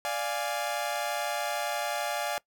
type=chord; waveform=sawtooth; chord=D diminished; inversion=none; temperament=equal; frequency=587.3 / 698.5 / 830.6 Hz; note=D5 / F5 / Ab5; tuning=0 / 0 / 0 cents; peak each=-30 dBFS; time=0.05-2.38 s; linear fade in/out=0 ms; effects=noise-tail reverb RT60 0.1 s tail -22 dB re dry